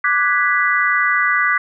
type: chord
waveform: sine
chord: G# half-diminished seventh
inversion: second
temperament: equal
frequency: 1174.7 / 1480 / 1661.2 / 1975.5 Hz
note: D6 / F#6 / G#6 / B6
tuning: 0 / 0 / 0 / 0 cents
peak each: -19 / -19 / -22 / -17 dBFS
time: 0.04-1.58 s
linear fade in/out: 5 ms
effects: none